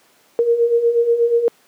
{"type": "beating tone pair", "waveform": "sine", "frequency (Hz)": [462.8, 471.1], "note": ["A#4", "A#4"], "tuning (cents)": [-13, 18], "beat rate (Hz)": 8.3, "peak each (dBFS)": [-19, -13], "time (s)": [0.39, 1.48], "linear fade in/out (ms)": 0, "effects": ["pink hiss -54 dBFS RMS until 1.67 s", "high-pass 300 Hz 12 dB/octave"]}